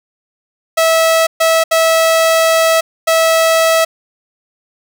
sawtooth tone bursts at uneven times, 651 Hz, E5, 22 cents flat, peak -5 dBFS, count 4, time 0.77-1.27 / 1.4-1.64 / 1.71-2.81 / 3.07-3.85 s, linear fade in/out 10 ms, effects none

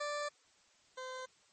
20% pulse tone pair in turn, 587.3 / 514.5 Hz, D5 / C5, 0 / -29 cents, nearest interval major second, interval 229 cents, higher first, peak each -31 / -37 dBFS, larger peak first, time 0-0.29 / 0.97-1.26 s, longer neither, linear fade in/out 10 ms, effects white hiss -68 dBFS RMS until 1.52 s + MP3 32 kbps

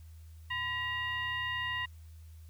sine tone with frequency modulation, 1915 Hz, A#6, 46 cents sharp, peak -32 dBFS, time 0.5-1.86 s, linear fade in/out 10 ms, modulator 901 Hz, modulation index 1, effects added 80 Hz sine -48 dBFS peak until 2.49 s + white hiss -67 dBFS RMS until 2.49 s

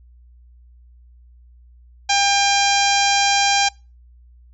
harmonic tone, 800 Hz, G5, 35 cents sharp, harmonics 1 / 2 / 3 / 4 / 5 / 6 / 7 / 8 / 9, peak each -18 / -25 / -22 / -24 / -25 / -26 / -24 / -27 / -30 dBFS, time 2.09-3.69 s, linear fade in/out 10 ms, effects noise-tail reverb RT60 0.3 s tail -26 dB re dry + added 60 Hz sine -45 dBFS peak until 4.53 s

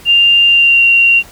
sine tone with pitch glide, 2794 to 2759 Hz, F7 to F7, 0 to -22 cents, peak -5 dBFS, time 0.05-1.23 s, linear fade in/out 50 ms, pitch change -22 cents, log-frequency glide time 0.46-0.83 s, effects pink hiss -38 dBFS RMS until 1.31 s

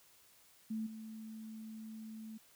sine tone with level steps, 220 Hz, A3, in tune, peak -36 / -45 dBFS, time 0.7-2.38 s, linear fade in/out 10 ms, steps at 0.86 s, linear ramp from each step 10 ms, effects white hiss -65 dBFS RMS until 2.55 s

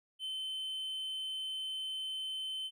triangle tone, 3070 Hz, G7, 37 cents flat, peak -35 dBFS, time 0.19-2.71 s, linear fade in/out 50 ms, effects none

